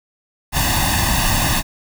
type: noise with comb filter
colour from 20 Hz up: pink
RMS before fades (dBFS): -17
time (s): 0.52-1.63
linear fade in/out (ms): 50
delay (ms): 1.1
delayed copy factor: +1
effects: none